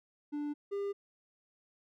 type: tone pair in turn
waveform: triangle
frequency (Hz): 293.7 / 401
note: D4 / G4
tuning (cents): 0 / +39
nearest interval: perfect fourth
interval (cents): 539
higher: second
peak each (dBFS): -32 / -31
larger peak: second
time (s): 0.32-0.54 / 0.71-0.93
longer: neither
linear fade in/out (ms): 20
effects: none